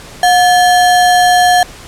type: tone with sample-and-hold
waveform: sine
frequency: 721 Hz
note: F#5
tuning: 45 cents flat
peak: -5 dBFS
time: 0.23-1.63 s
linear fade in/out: 2 ms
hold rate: 2450 Hz
effects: pink hiss -33 dBFS RMS until 1.87 s + low-pass 10000 Hz 12 dB/octave